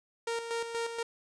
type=tone with tremolo; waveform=sawtooth; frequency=463.2 Hz; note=A#4; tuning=11 cents flat; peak=-27 dBFS; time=0.27-1.03 s; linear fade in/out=5 ms; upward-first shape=square; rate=4.2 Hz; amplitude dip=55%; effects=resampled to 22050 Hz + 10-bit